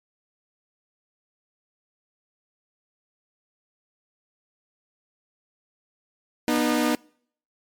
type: tone pair together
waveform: sawtooth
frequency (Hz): 242.8 / 305.1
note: B3 / D#4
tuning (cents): -29 / -34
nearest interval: major third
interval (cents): 395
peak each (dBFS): -19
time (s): 6.48-6.95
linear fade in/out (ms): 0
effects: noise-tail reverb RT60 0.6 s tail -26 dB re dry + MP3 96 kbps

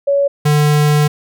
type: tone pair in turn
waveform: sine / square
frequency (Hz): 562 / 148.85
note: C#5 / D3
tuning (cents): +24 / +24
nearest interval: octave + major seventh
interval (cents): 2300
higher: first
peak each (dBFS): -10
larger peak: neither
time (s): 0.07-0.28 / 0.45-1.08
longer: second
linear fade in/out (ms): 10
effects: none

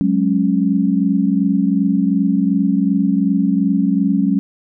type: chord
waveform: sine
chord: F# suspended second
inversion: none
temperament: equal with one note detuned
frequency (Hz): 185 / 207.7 / 275.1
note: F#3 / G#3 / C#4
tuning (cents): 0 / 0 / -13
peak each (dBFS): -17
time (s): 0.01-4.39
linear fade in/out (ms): 0
effects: none

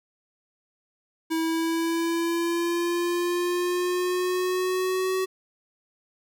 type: linear sweep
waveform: square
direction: up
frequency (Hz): 323.5 to 376.9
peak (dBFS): -24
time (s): 1.3-5.26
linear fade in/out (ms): 20
effects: none

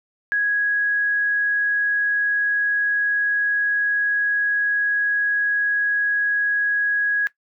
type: tone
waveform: sine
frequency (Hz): 1661.2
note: G#6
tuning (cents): 0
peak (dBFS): -17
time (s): 0.32-7.27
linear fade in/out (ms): 0
effects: noise-tail reverb RT60 0.1 s tail -17 dB re dry

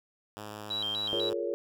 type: tone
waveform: 5% pulse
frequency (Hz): 105.4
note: G#2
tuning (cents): +26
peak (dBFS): -29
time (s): 0.37-1.33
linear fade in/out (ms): 0
type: tone with vibrato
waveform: sine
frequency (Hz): 3520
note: A7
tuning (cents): 0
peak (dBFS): -30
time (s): 0.7-1.3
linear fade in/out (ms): 10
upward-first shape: square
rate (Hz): 4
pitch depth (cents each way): 180
type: chord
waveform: sine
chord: Bb minor seventh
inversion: second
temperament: just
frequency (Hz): 349.6 / 419.5 / 466.2 / 559.4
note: F4 / Ab4 / Bb4 / Db5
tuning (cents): +2 / +17 / 0 / +16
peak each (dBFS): -35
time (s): 1.13-1.54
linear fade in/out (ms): 0
effects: none

